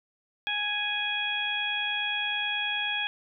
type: harmonic tone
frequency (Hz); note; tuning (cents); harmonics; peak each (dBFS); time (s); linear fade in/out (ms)
830.6; G#5; 0; 1 / 2 / 3 / 4; -37 / -33 / -31 / -31; 0.47-3.07; 0
effects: none